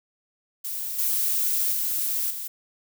violet noise with level steps, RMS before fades -31 / -24 / -26 / -33 dBFS, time 0.64-2.48 s, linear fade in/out 10 ms, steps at 0.98 / 1.72 / 2.3 s, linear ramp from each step 10 ms, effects none

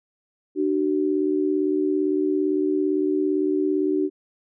sine tone pair together, 300.7 / 378.4 Hz, D4 / F#4, +41 / +39 cents, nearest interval major third, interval 398 cents, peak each -22 dBFS, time 0.55-4.1 s, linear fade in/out 50 ms, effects none

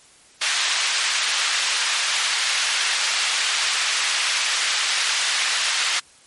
white band-pass noise, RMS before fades -22 dBFS, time 0.41-6 s, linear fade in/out 10 ms, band 1300 to 4500 Hz, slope 12 dB/octave, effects white hiss -51 dBFS RMS until 6.26 s + MP3 48 kbps

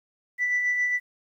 sine tone with tremolo, 1975.5 Hz, B6, in tune, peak -19 dBFS, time 0.38-1 s, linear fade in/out 50 ms, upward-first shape sine, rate 7.3 Hz, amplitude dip 40%, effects tanh soft clip ceiling -18 dBFS + 10-bit

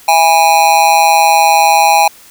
square tone with amplitude modulation, 820 Hz, G#5, 22 cents flat, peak -3 dBFS, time 0.08-2.08 s, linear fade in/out 5 ms, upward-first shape sine, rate 161 Hz, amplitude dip 80%, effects white hiss -40 dBFS RMS until 2.3 s

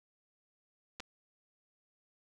clicks, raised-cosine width 0.2 ms, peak -26 dBFS, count 2, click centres 0.999 / 1.003 s, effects none

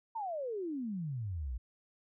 sine exponential sweep, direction down, 939 to 55.4 Hz, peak -35 dBFS, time 0.15-1.58 s, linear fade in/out 10 ms, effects none

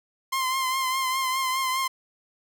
sawtooth tone with vibrato, 1046.5 Hz, C6, in tune, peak -20 dBFS, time 0.32-1.88 s, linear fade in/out 10 ms, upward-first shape triangle, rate 4.9 Hz, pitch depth 44 cents each way, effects none

